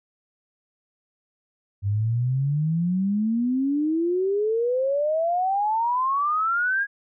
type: exponential sweep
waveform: sine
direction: up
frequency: 97.7 to 1661.2 Hz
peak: -20 dBFS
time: 1.82-6.87 s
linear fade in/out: 50 ms
effects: none